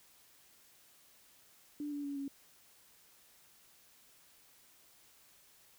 sine tone with pitch steps, 293.7 / 288.2 / 282.7 / 277.4 Hz, D4 / D4 / C#4 / C#4, 0 / -33 / +34 / +1 cents, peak -37 dBFS, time 1.8-2.28 s, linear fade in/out 2 ms, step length 120 ms, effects white hiss -64 dBFS RMS until 5.78 s

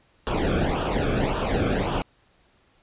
brown noise with flanger, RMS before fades -24 dBFS, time 0.27-2.02 s, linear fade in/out 0 ms, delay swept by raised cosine 0.47 to 1.07 ms, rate 1.8 Hz, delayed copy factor -0.8, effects pink hiss -62 dBFS RMS until 2.82 s + resampled to 8000 Hz

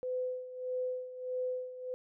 sine tone with tremolo, 506 Hz, B4, 42 cents sharp, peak -31 dBFS, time 0.03-1.94 s, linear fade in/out 0 ms, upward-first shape sine, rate 1.6 Hz, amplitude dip 75%, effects none

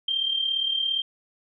sine tone with amplitude modulation, 3166 Hz, G7, 17 cents sharp, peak -20 dBFS, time 0.08-1.02 s, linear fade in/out 5 ms, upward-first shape sine, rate 37.4 Hz, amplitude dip 60%, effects none

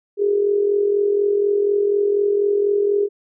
sine tone with amplitude modulation, 407 Hz, G#4, 35 cents flat, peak -12 dBFS, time 0.17-3.09 s, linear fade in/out 50 ms, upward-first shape sine, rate 44.1 Hz, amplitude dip 60%, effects none

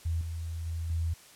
sine tone with level steps, 82.5 Hz, E2, 2 cents sharp, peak -27 / -33 / -31 / -27 dBFS, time 0.05-1.14 s, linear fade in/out 10 ms, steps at 0.21 / 0.66 / 0.9 s, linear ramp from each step 2 ms, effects white hiss -54 dBFS RMS until 1.35 s + low-pass 11000 Hz 12 dB/octave

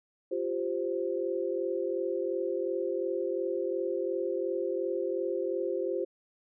sine chord, F suspended second, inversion none, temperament equal, 349.2 / 392 / 523.3 Hz, F4 / G4 / C5, 0 / 0 / 0 cents, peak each -33 dBFS, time 0.31-6.05 s, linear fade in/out 10 ms, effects none

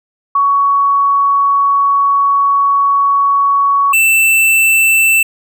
sine / square tone pair in turn, 1120 / 2664 Hz, C#6 / E7, +18 / +18 cents, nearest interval octave + minor third, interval 1500 cents, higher second, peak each -8 dBFS, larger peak neither, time 0.35-3.93 / 3.93-5.23 s, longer first, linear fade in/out 5 ms, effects none

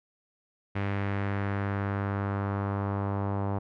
sawtooth tone with low-pass filter sweep, 99.7 Hz, G2, 30 cents sharp, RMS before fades -30 dBFS, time 0.75-3.59 s, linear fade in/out 10 ms, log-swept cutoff 2200 to 920 Hz, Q 1.9, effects none

